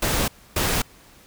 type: noise bursts at uneven times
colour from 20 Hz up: pink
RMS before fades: -22 dBFS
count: 2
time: 0.02-0.28 / 0.56-0.82 s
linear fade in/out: 5 ms
effects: pink hiss -51 dBFS RMS until 1.26 s